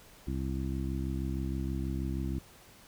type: harmonic tone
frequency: 66.3 Hz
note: C2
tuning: 23 cents sharp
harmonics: 1 / 2 / 3 / 4 / 5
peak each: -34 / -37 / -39 / -40 / -41 dBFS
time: 0.27-2.39 s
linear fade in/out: 5 ms
effects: pink hiss -56 dBFS RMS until 2.87 s